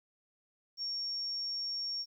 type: tone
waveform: sine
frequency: 5520 Hz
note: F8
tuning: 21 cents flat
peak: -34 dBFS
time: 0.77-2.06 s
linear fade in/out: 50 ms
effects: 11-bit